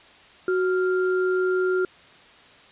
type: tone pair together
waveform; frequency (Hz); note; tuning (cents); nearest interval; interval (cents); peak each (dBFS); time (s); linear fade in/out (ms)
sine; 370 / 1392.9; F#4 / F6; 0 / -5; octave + major seventh; 2295; -20 / -28; 0.48-1.85; 2
effects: white hiss -50 dBFS RMS until 2.71 s + resampled to 8000 Hz